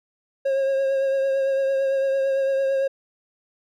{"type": "tone with vibrato", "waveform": "triangle", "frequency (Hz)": 541, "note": "C#5", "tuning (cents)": -42, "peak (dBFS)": -17, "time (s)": [0.45, 2.88], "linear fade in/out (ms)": 10, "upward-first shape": "triangle", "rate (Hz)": 8.9, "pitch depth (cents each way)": 27, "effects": []}